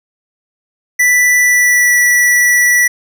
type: tone with pitch glide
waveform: square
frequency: 1975.5 to 1953.9 Hz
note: B6 to B6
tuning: 0 to -19 cents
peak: -8 dBFS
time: 0.99-2.88 s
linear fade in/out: 10 ms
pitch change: -19 cents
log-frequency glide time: 1.38-1.95 s
effects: none